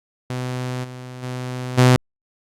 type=tone with level steps; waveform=sawtooth; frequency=126.3 Hz; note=B2; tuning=39 cents sharp; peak=-20 / -29 / -22 / -6 dBFS; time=0.3-1.96 s; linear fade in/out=0 ms; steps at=0.83 / 1.22 / 1.77 s; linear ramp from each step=20 ms; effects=low-pass 10000 Hz 12 dB/octave + Opus 48 kbps